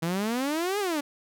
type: exponential two-way sweep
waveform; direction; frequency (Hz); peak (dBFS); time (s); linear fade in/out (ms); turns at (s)
sawtooth; up then down; 160 to 423.5 to 278.6; -22; 0.02-1.01; 10; 0.79
effects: none